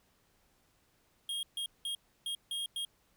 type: tone bursts at uneven times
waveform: square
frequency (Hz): 3251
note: G#7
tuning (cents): -38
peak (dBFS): -35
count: 6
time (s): 1.29-1.43 / 1.57-1.66 / 1.85-1.95 / 2.26-2.35 / 2.51-2.66 / 2.76-2.85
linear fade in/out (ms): 2
effects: pink hiss -71 dBFS RMS until 3.16 s